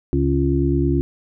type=harmonic tone; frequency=69.3 Hz; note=C#2; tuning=in tune; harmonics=1 / 2 / 4 / 5; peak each=-21 / -21 / -21 / -21 dBFS; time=0.13-1.01 s; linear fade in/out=0 ms; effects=none